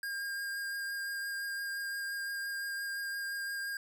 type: tone with vibrato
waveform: square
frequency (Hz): 1612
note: G6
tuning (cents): +48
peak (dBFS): -36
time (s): 0.03-3.77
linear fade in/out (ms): 2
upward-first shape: triangle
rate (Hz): 5.8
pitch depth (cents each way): 12
effects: none